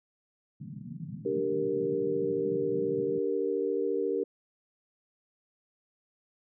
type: band-pass noise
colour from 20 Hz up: white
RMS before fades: -41 dBFS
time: 0.6-3.19 s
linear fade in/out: 10 ms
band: 120 to 220 Hz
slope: 48 dB/octave
type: chord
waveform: sine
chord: G minor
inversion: second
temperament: equal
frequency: 293.7 / 392 / 466.2 Hz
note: D4 / G4 / Bb4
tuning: 0 / 0 / 0 cents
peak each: -35 / -30 / -30 dBFS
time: 1.25-4.24 s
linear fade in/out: 10 ms
effects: none